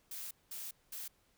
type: noise bursts at uneven times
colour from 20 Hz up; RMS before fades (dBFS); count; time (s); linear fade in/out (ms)
blue; -44; 3; 0.11-0.31 / 0.51-0.71 / 0.92-1.08; 5
effects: pink hiss -72 dBFS RMS until 1.37 s